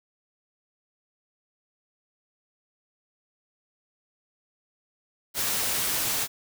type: noise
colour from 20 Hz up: white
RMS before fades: -27 dBFS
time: 5.34-6.28 s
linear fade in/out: 50 ms
effects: none